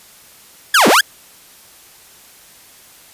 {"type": "linear two-way sweep", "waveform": "sawtooth", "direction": "down then up", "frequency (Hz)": [1750, 177.9, 1750], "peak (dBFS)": -4, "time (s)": [0.74, 1.01], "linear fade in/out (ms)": 5, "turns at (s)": 0.88, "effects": ["white hiss -44 dBFS RMS until 3.13 s", "resampled to 32000 Hz"]}